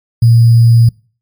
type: tone with sample-and-hold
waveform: sine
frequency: 116.3 Hz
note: A#2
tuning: 4 cents flat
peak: -3 dBFS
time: 0.22-0.89 s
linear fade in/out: 5 ms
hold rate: 4900 Hz
effects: noise-tail reverb RT60 0.4 s tail -25 dB re dry + MP3 96 kbps